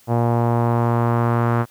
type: tone with low-pass filter sweep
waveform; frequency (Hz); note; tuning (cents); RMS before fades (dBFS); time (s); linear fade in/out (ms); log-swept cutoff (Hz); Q
sawtooth; 118; A#2; +22; -18; 0.07-1.66; 50; 800 to 1300; 2.2
effects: white hiss -53 dBFS RMS until 1.7 s